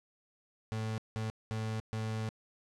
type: tone bursts at uneven times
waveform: 35% pulse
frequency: 110.1 Hz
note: A2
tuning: 2 cents sharp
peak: -32 dBFS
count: 4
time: 0.72-0.98 / 1.16-1.3 / 1.51-1.8 / 1.93-2.29 s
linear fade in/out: 0 ms
effects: low-pass 8000 Hz 12 dB/octave